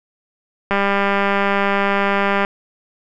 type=click train; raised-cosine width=0.5 ms; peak=-3 dBFS; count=347; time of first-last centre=0.71-2.449 s; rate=199 Hz; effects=none